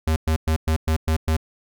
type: tone bursts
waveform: square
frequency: 79.3 Hz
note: D#2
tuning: 33 cents sharp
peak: -18 dBFS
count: 7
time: 0.07-1.367 s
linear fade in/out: 5 ms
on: 91 ms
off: 110 ms
effects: none